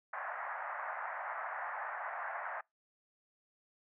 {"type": "band-pass noise", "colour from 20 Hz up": "pink", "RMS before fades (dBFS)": -41, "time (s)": [0.13, 2.61], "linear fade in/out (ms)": 5, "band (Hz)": [660, 1900], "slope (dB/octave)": 48, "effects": ["noise-tail reverb RT60 0.2 s tail -26 dB re dry"]}